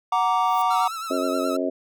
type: chord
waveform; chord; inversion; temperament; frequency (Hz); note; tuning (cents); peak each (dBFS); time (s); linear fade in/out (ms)
triangle; Gb augmented; none; equal with one note detuned; 740 / 932.3 / 1167.2; Gb5 / Bb5 / D6; 0 / 0 / -11; -21; 0.12-0.88; 5
type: noise with exponential growth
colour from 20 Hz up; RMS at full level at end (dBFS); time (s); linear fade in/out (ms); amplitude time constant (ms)
violet; -37; 0.3-0.62; 2; 69
type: tone with vibrato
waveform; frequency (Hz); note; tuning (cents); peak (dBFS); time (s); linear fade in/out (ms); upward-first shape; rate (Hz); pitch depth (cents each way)
45% pulse; 1321; E6; +3; -29; 0.7-1.57; 10; sine; 9.4; 59
type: harmonic tone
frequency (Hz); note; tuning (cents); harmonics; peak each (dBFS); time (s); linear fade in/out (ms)
90.6; F#2; -36; 3 / 4 / 5 / 6 / 7; -26 / -29 / -32 / -30 / -27; 1.1-1.7; 10
effects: none